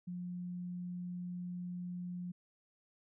sine tone, 178 Hz, F3, 33 cents sharp, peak -39 dBFS, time 0.07-2.32 s, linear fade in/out 10 ms, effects none

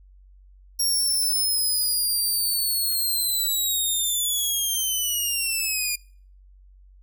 10% pulse linear sweep, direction down, 5588 to 2412 Hz, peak -15 dBFS, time 0.79-5.96 s, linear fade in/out 10 ms, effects noise-tail reverb RT60 0.5 s tail -25 dB re dry + added 47 Hz sine -48 dBFS peak until 7.02 s

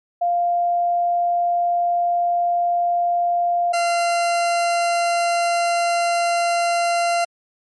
sine / 40% pulse tone pair in turn, 698 / 688.8 Hz, F5 / F5, -1 / -24 cents, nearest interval unison, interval 23 cents, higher first, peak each -16 dBFS, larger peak neither, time 0.21-3.73 / 3.73-7.25 s, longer neither, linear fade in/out 10 ms, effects low-pass 12000 Hz 12 dB/octave + MP3 48 kbps

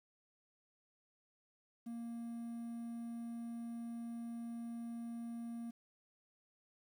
triangle tone with quantisation, 233.1 Hz, A#3, in tune, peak -40 dBFS, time 1.86-5.71 s, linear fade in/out 10 ms, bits 11, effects none

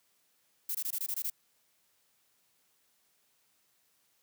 violet noise bursts, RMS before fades -34 dBFS, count 8, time 0.69-1.301 s, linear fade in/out 5 ms, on 58 ms, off 21 ms, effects white hiss -72 dBFS RMS until 4.22 s + high-pass 80 Hz 12 dB/octave

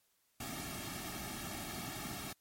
pink noise with comb filter, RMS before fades -43 dBFS, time 0.4-2.33 s, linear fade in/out 5 ms, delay 2 ms, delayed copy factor -0.9, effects white hiss -75 dBFS RMS until 2.4 s + MP3 64 kbps

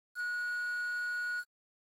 triangle tone with quantisation, 1456 Hz, F#6, 28 cents flat, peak -31 dBFS, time 0.15-1.44 s, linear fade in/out 50 ms, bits 9, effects AAC 48 kbps

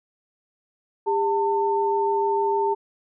sine tone pair together, 401.3 / 896.7 Hz, G4 / A5, +41 / +33 cents, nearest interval octave + major second, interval 1392 cents, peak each -22 dBFS, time 1.06-2.75 s, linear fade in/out 20 ms, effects none

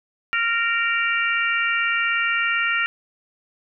harmonic tone with a mistuned harmonic, 462.7 Hz, A#4, 13 cents flat, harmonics 3 / 4 / 5 / 6, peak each -23 / -24 / -25 / -26 dBFS, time 0.33-2.86 s, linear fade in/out 0 ms, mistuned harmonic 5, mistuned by +16 cents, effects none

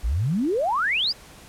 sine exponential sweep, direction up, 49 to 5200 Hz, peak -20 dBFS, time 0.03-1.13 s, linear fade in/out 20 ms, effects pink hiss -47 dBFS RMS until 1.48 s + low-pass 12000 Hz 12 dB/octave

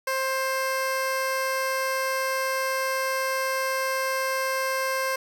15% pulse tone, 528 Hz, C5, 16 cents sharp, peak -18 dBFS, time 0.07-5.16 s, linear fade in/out 5 ms, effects none

